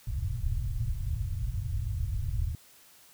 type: low-pass noise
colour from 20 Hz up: white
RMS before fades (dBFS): -31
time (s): 0.07-2.55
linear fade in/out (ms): 2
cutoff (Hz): 120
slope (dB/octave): 48
effects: white hiss -57 dBFS RMS until 3.13 s